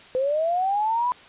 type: linear sweep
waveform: sine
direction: up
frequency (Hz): 502 to 1004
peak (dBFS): -20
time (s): 0.15-1.12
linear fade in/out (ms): 0
effects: white hiss -47 dBFS RMS until 1.28 s + resampled to 8000 Hz